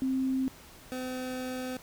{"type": "tone pair in turn", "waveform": ["sine", "25% pulse"], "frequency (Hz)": [262.8, 255.3], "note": ["C4", "C4"], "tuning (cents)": [8, -42], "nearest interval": "minor second", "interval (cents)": 50, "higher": "first", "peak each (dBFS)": [-26, -30], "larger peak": "first", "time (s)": [[0.02, 0.48], [0.92, 1.77]], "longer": "second", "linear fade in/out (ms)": 0, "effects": ["pink hiss -52 dBFS RMS until 1.82 s"]}